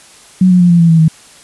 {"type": "tone with pitch steps", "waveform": "sine", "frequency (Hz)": [185, 180.46, 176.03, 171.72, 167.5, 163.39, 159.39], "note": ["F#3", "F#3", "F3", "F3", "E3", "E3", "D#3"], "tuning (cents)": [0, -43, 14, -29, 28, -15, 42], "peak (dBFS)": -4, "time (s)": [0.41, 1.082], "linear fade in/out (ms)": 5, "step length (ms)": 96, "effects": ["white hiss -40 dBFS RMS until 1.43 s", "resampled to 24000 Hz"]}